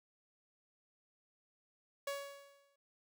sawtooth tone with exponential decay, 561 Hz, C#5, 21 cents sharp, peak -32 dBFS, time 2.07-2.76 s, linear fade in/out 5 ms, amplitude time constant 150 ms, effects none

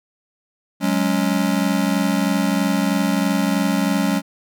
square chord, F# suspended second, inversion none, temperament just, 185 / 208.1 / 277.5 Hz, F#3 / G#3 / C#4, 0 / +4 / +2 cents, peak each -22 dBFS, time 0.8-4.22 s, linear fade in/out 50 ms, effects none

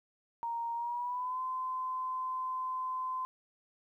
sine tone with pitch glide, 932.3 to 1028.5 Hz, A#5 to C6, 0 to -30 cents, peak -33 dBFS, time 0.43-3.25 s, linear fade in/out 0 ms, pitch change +170 cents, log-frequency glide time 0.74-1.41 s, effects 12-bit

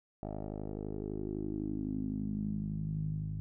10% pulse tone with low-pass filter sweep, 51.91 Hz, G#1, in tune, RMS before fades -37 dBFS, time 0.23-3.4 s, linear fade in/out 0 ms, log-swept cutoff 630 to 130 Hz, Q 4.8, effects none

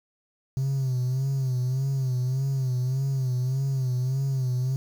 triangle tone with vibrato, 130.81 Hz, C3, in tune, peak -20 dBFS, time 0.57-4.76 s, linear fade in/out 0 ms, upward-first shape sine, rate 1.7 Hz, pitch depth 78 cents each way, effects tanh soft clip ceiling -18 dBFS + 8-bit

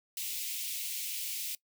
white high-pass noise, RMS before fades -37 dBFS, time 0.17-1.55 s, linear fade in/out 2 ms, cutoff 2200 Hz, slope 48 dB/octave, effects noise-tail reverb RT60 0.1 s tail -21 dB re dry

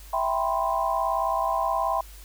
sine chord, C major seventh, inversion first, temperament equal, 659.3 / 784 / 987.8 / 1046.5 Hz, E5 / G5 / B5 / C6, 0 / 0 / 0 / 0 cents, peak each -28 dBFS, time 0.13-2.01 s, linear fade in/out 5 ms, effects added 50 Hz sine -43 dBFS peak until 2.24 s + white hiss -50 dBFS RMS until 2.24 s

